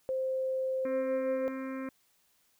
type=tone; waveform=sine; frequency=523.3 Hz; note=C5; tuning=in tune; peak=-29 dBFS; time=0.09-1.48 s; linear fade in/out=0 ms
type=harmonic tone; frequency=264.6 Hz; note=C4; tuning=20 cents sharp; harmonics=1 / 2 / 4 / 5 / 6 / 7 / 8 / 9; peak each=-36 / -42 / -48 / -50 / -52 / -53 / -54 / -55 dBFS; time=0.85-1.89 s; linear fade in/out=2 ms
effects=white hiss -70 dBFS RMS until 2.59 s